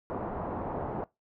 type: low-pass noise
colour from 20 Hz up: white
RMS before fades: -35 dBFS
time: 0.1-1.04 s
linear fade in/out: 0 ms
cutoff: 910 Hz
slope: 24 dB/octave
effects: noise-tail reverb RT60 0.2 s tail -21 dB re dry